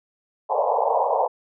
white band-pass noise, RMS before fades -21 dBFS, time 0.49-1.28 s, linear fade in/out 20 ms, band 450 to 1000 Hz, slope 96 dB/octave, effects none

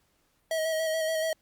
square tone with vibrato, 639 Hz, D#5, 46 cents sharp, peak -27 dBFS, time 0.51-1.33 s, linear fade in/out 2 ms, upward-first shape square, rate 7 Hz, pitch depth 22 cents each way, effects pink hiss -70 dBFS RMS until 1.41 s + Opus 48 kbps

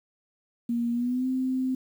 sine tone with pitch glide, 236.1 to 259 Hz, A#3 to C4, +22 to -17 cents, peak -24 dBFS, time 0.69-1.75 s, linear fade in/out 5 ms, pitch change +161 cents, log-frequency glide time 0.92-1.27 s, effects 9-bit

